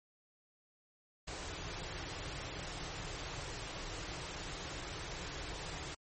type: band-stop noise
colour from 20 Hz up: pink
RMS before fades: -43 dBFS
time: 1.27-5.95 s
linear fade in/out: 10 ms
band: 190 to 270 Hz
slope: 96 dB/octave
effects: MP3 32 kbps